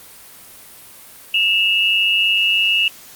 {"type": "tone pair together", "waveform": "sine", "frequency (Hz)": [2669, 2866], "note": ["E7", "F7"], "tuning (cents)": [21, 44], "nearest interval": "minor second", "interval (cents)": 123, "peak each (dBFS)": -16, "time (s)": [1.34, 2.88], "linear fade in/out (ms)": 2, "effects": ["white hiss -41 dBFS RMS until 3.15 s", "Opus 32 kbps"]}